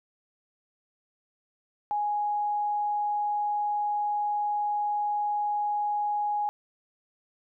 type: tone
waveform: sine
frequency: 830.6 Hz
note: G#5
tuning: in tune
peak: -25 dBFS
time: 1.91-6.49 s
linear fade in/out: 0 ms
effects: none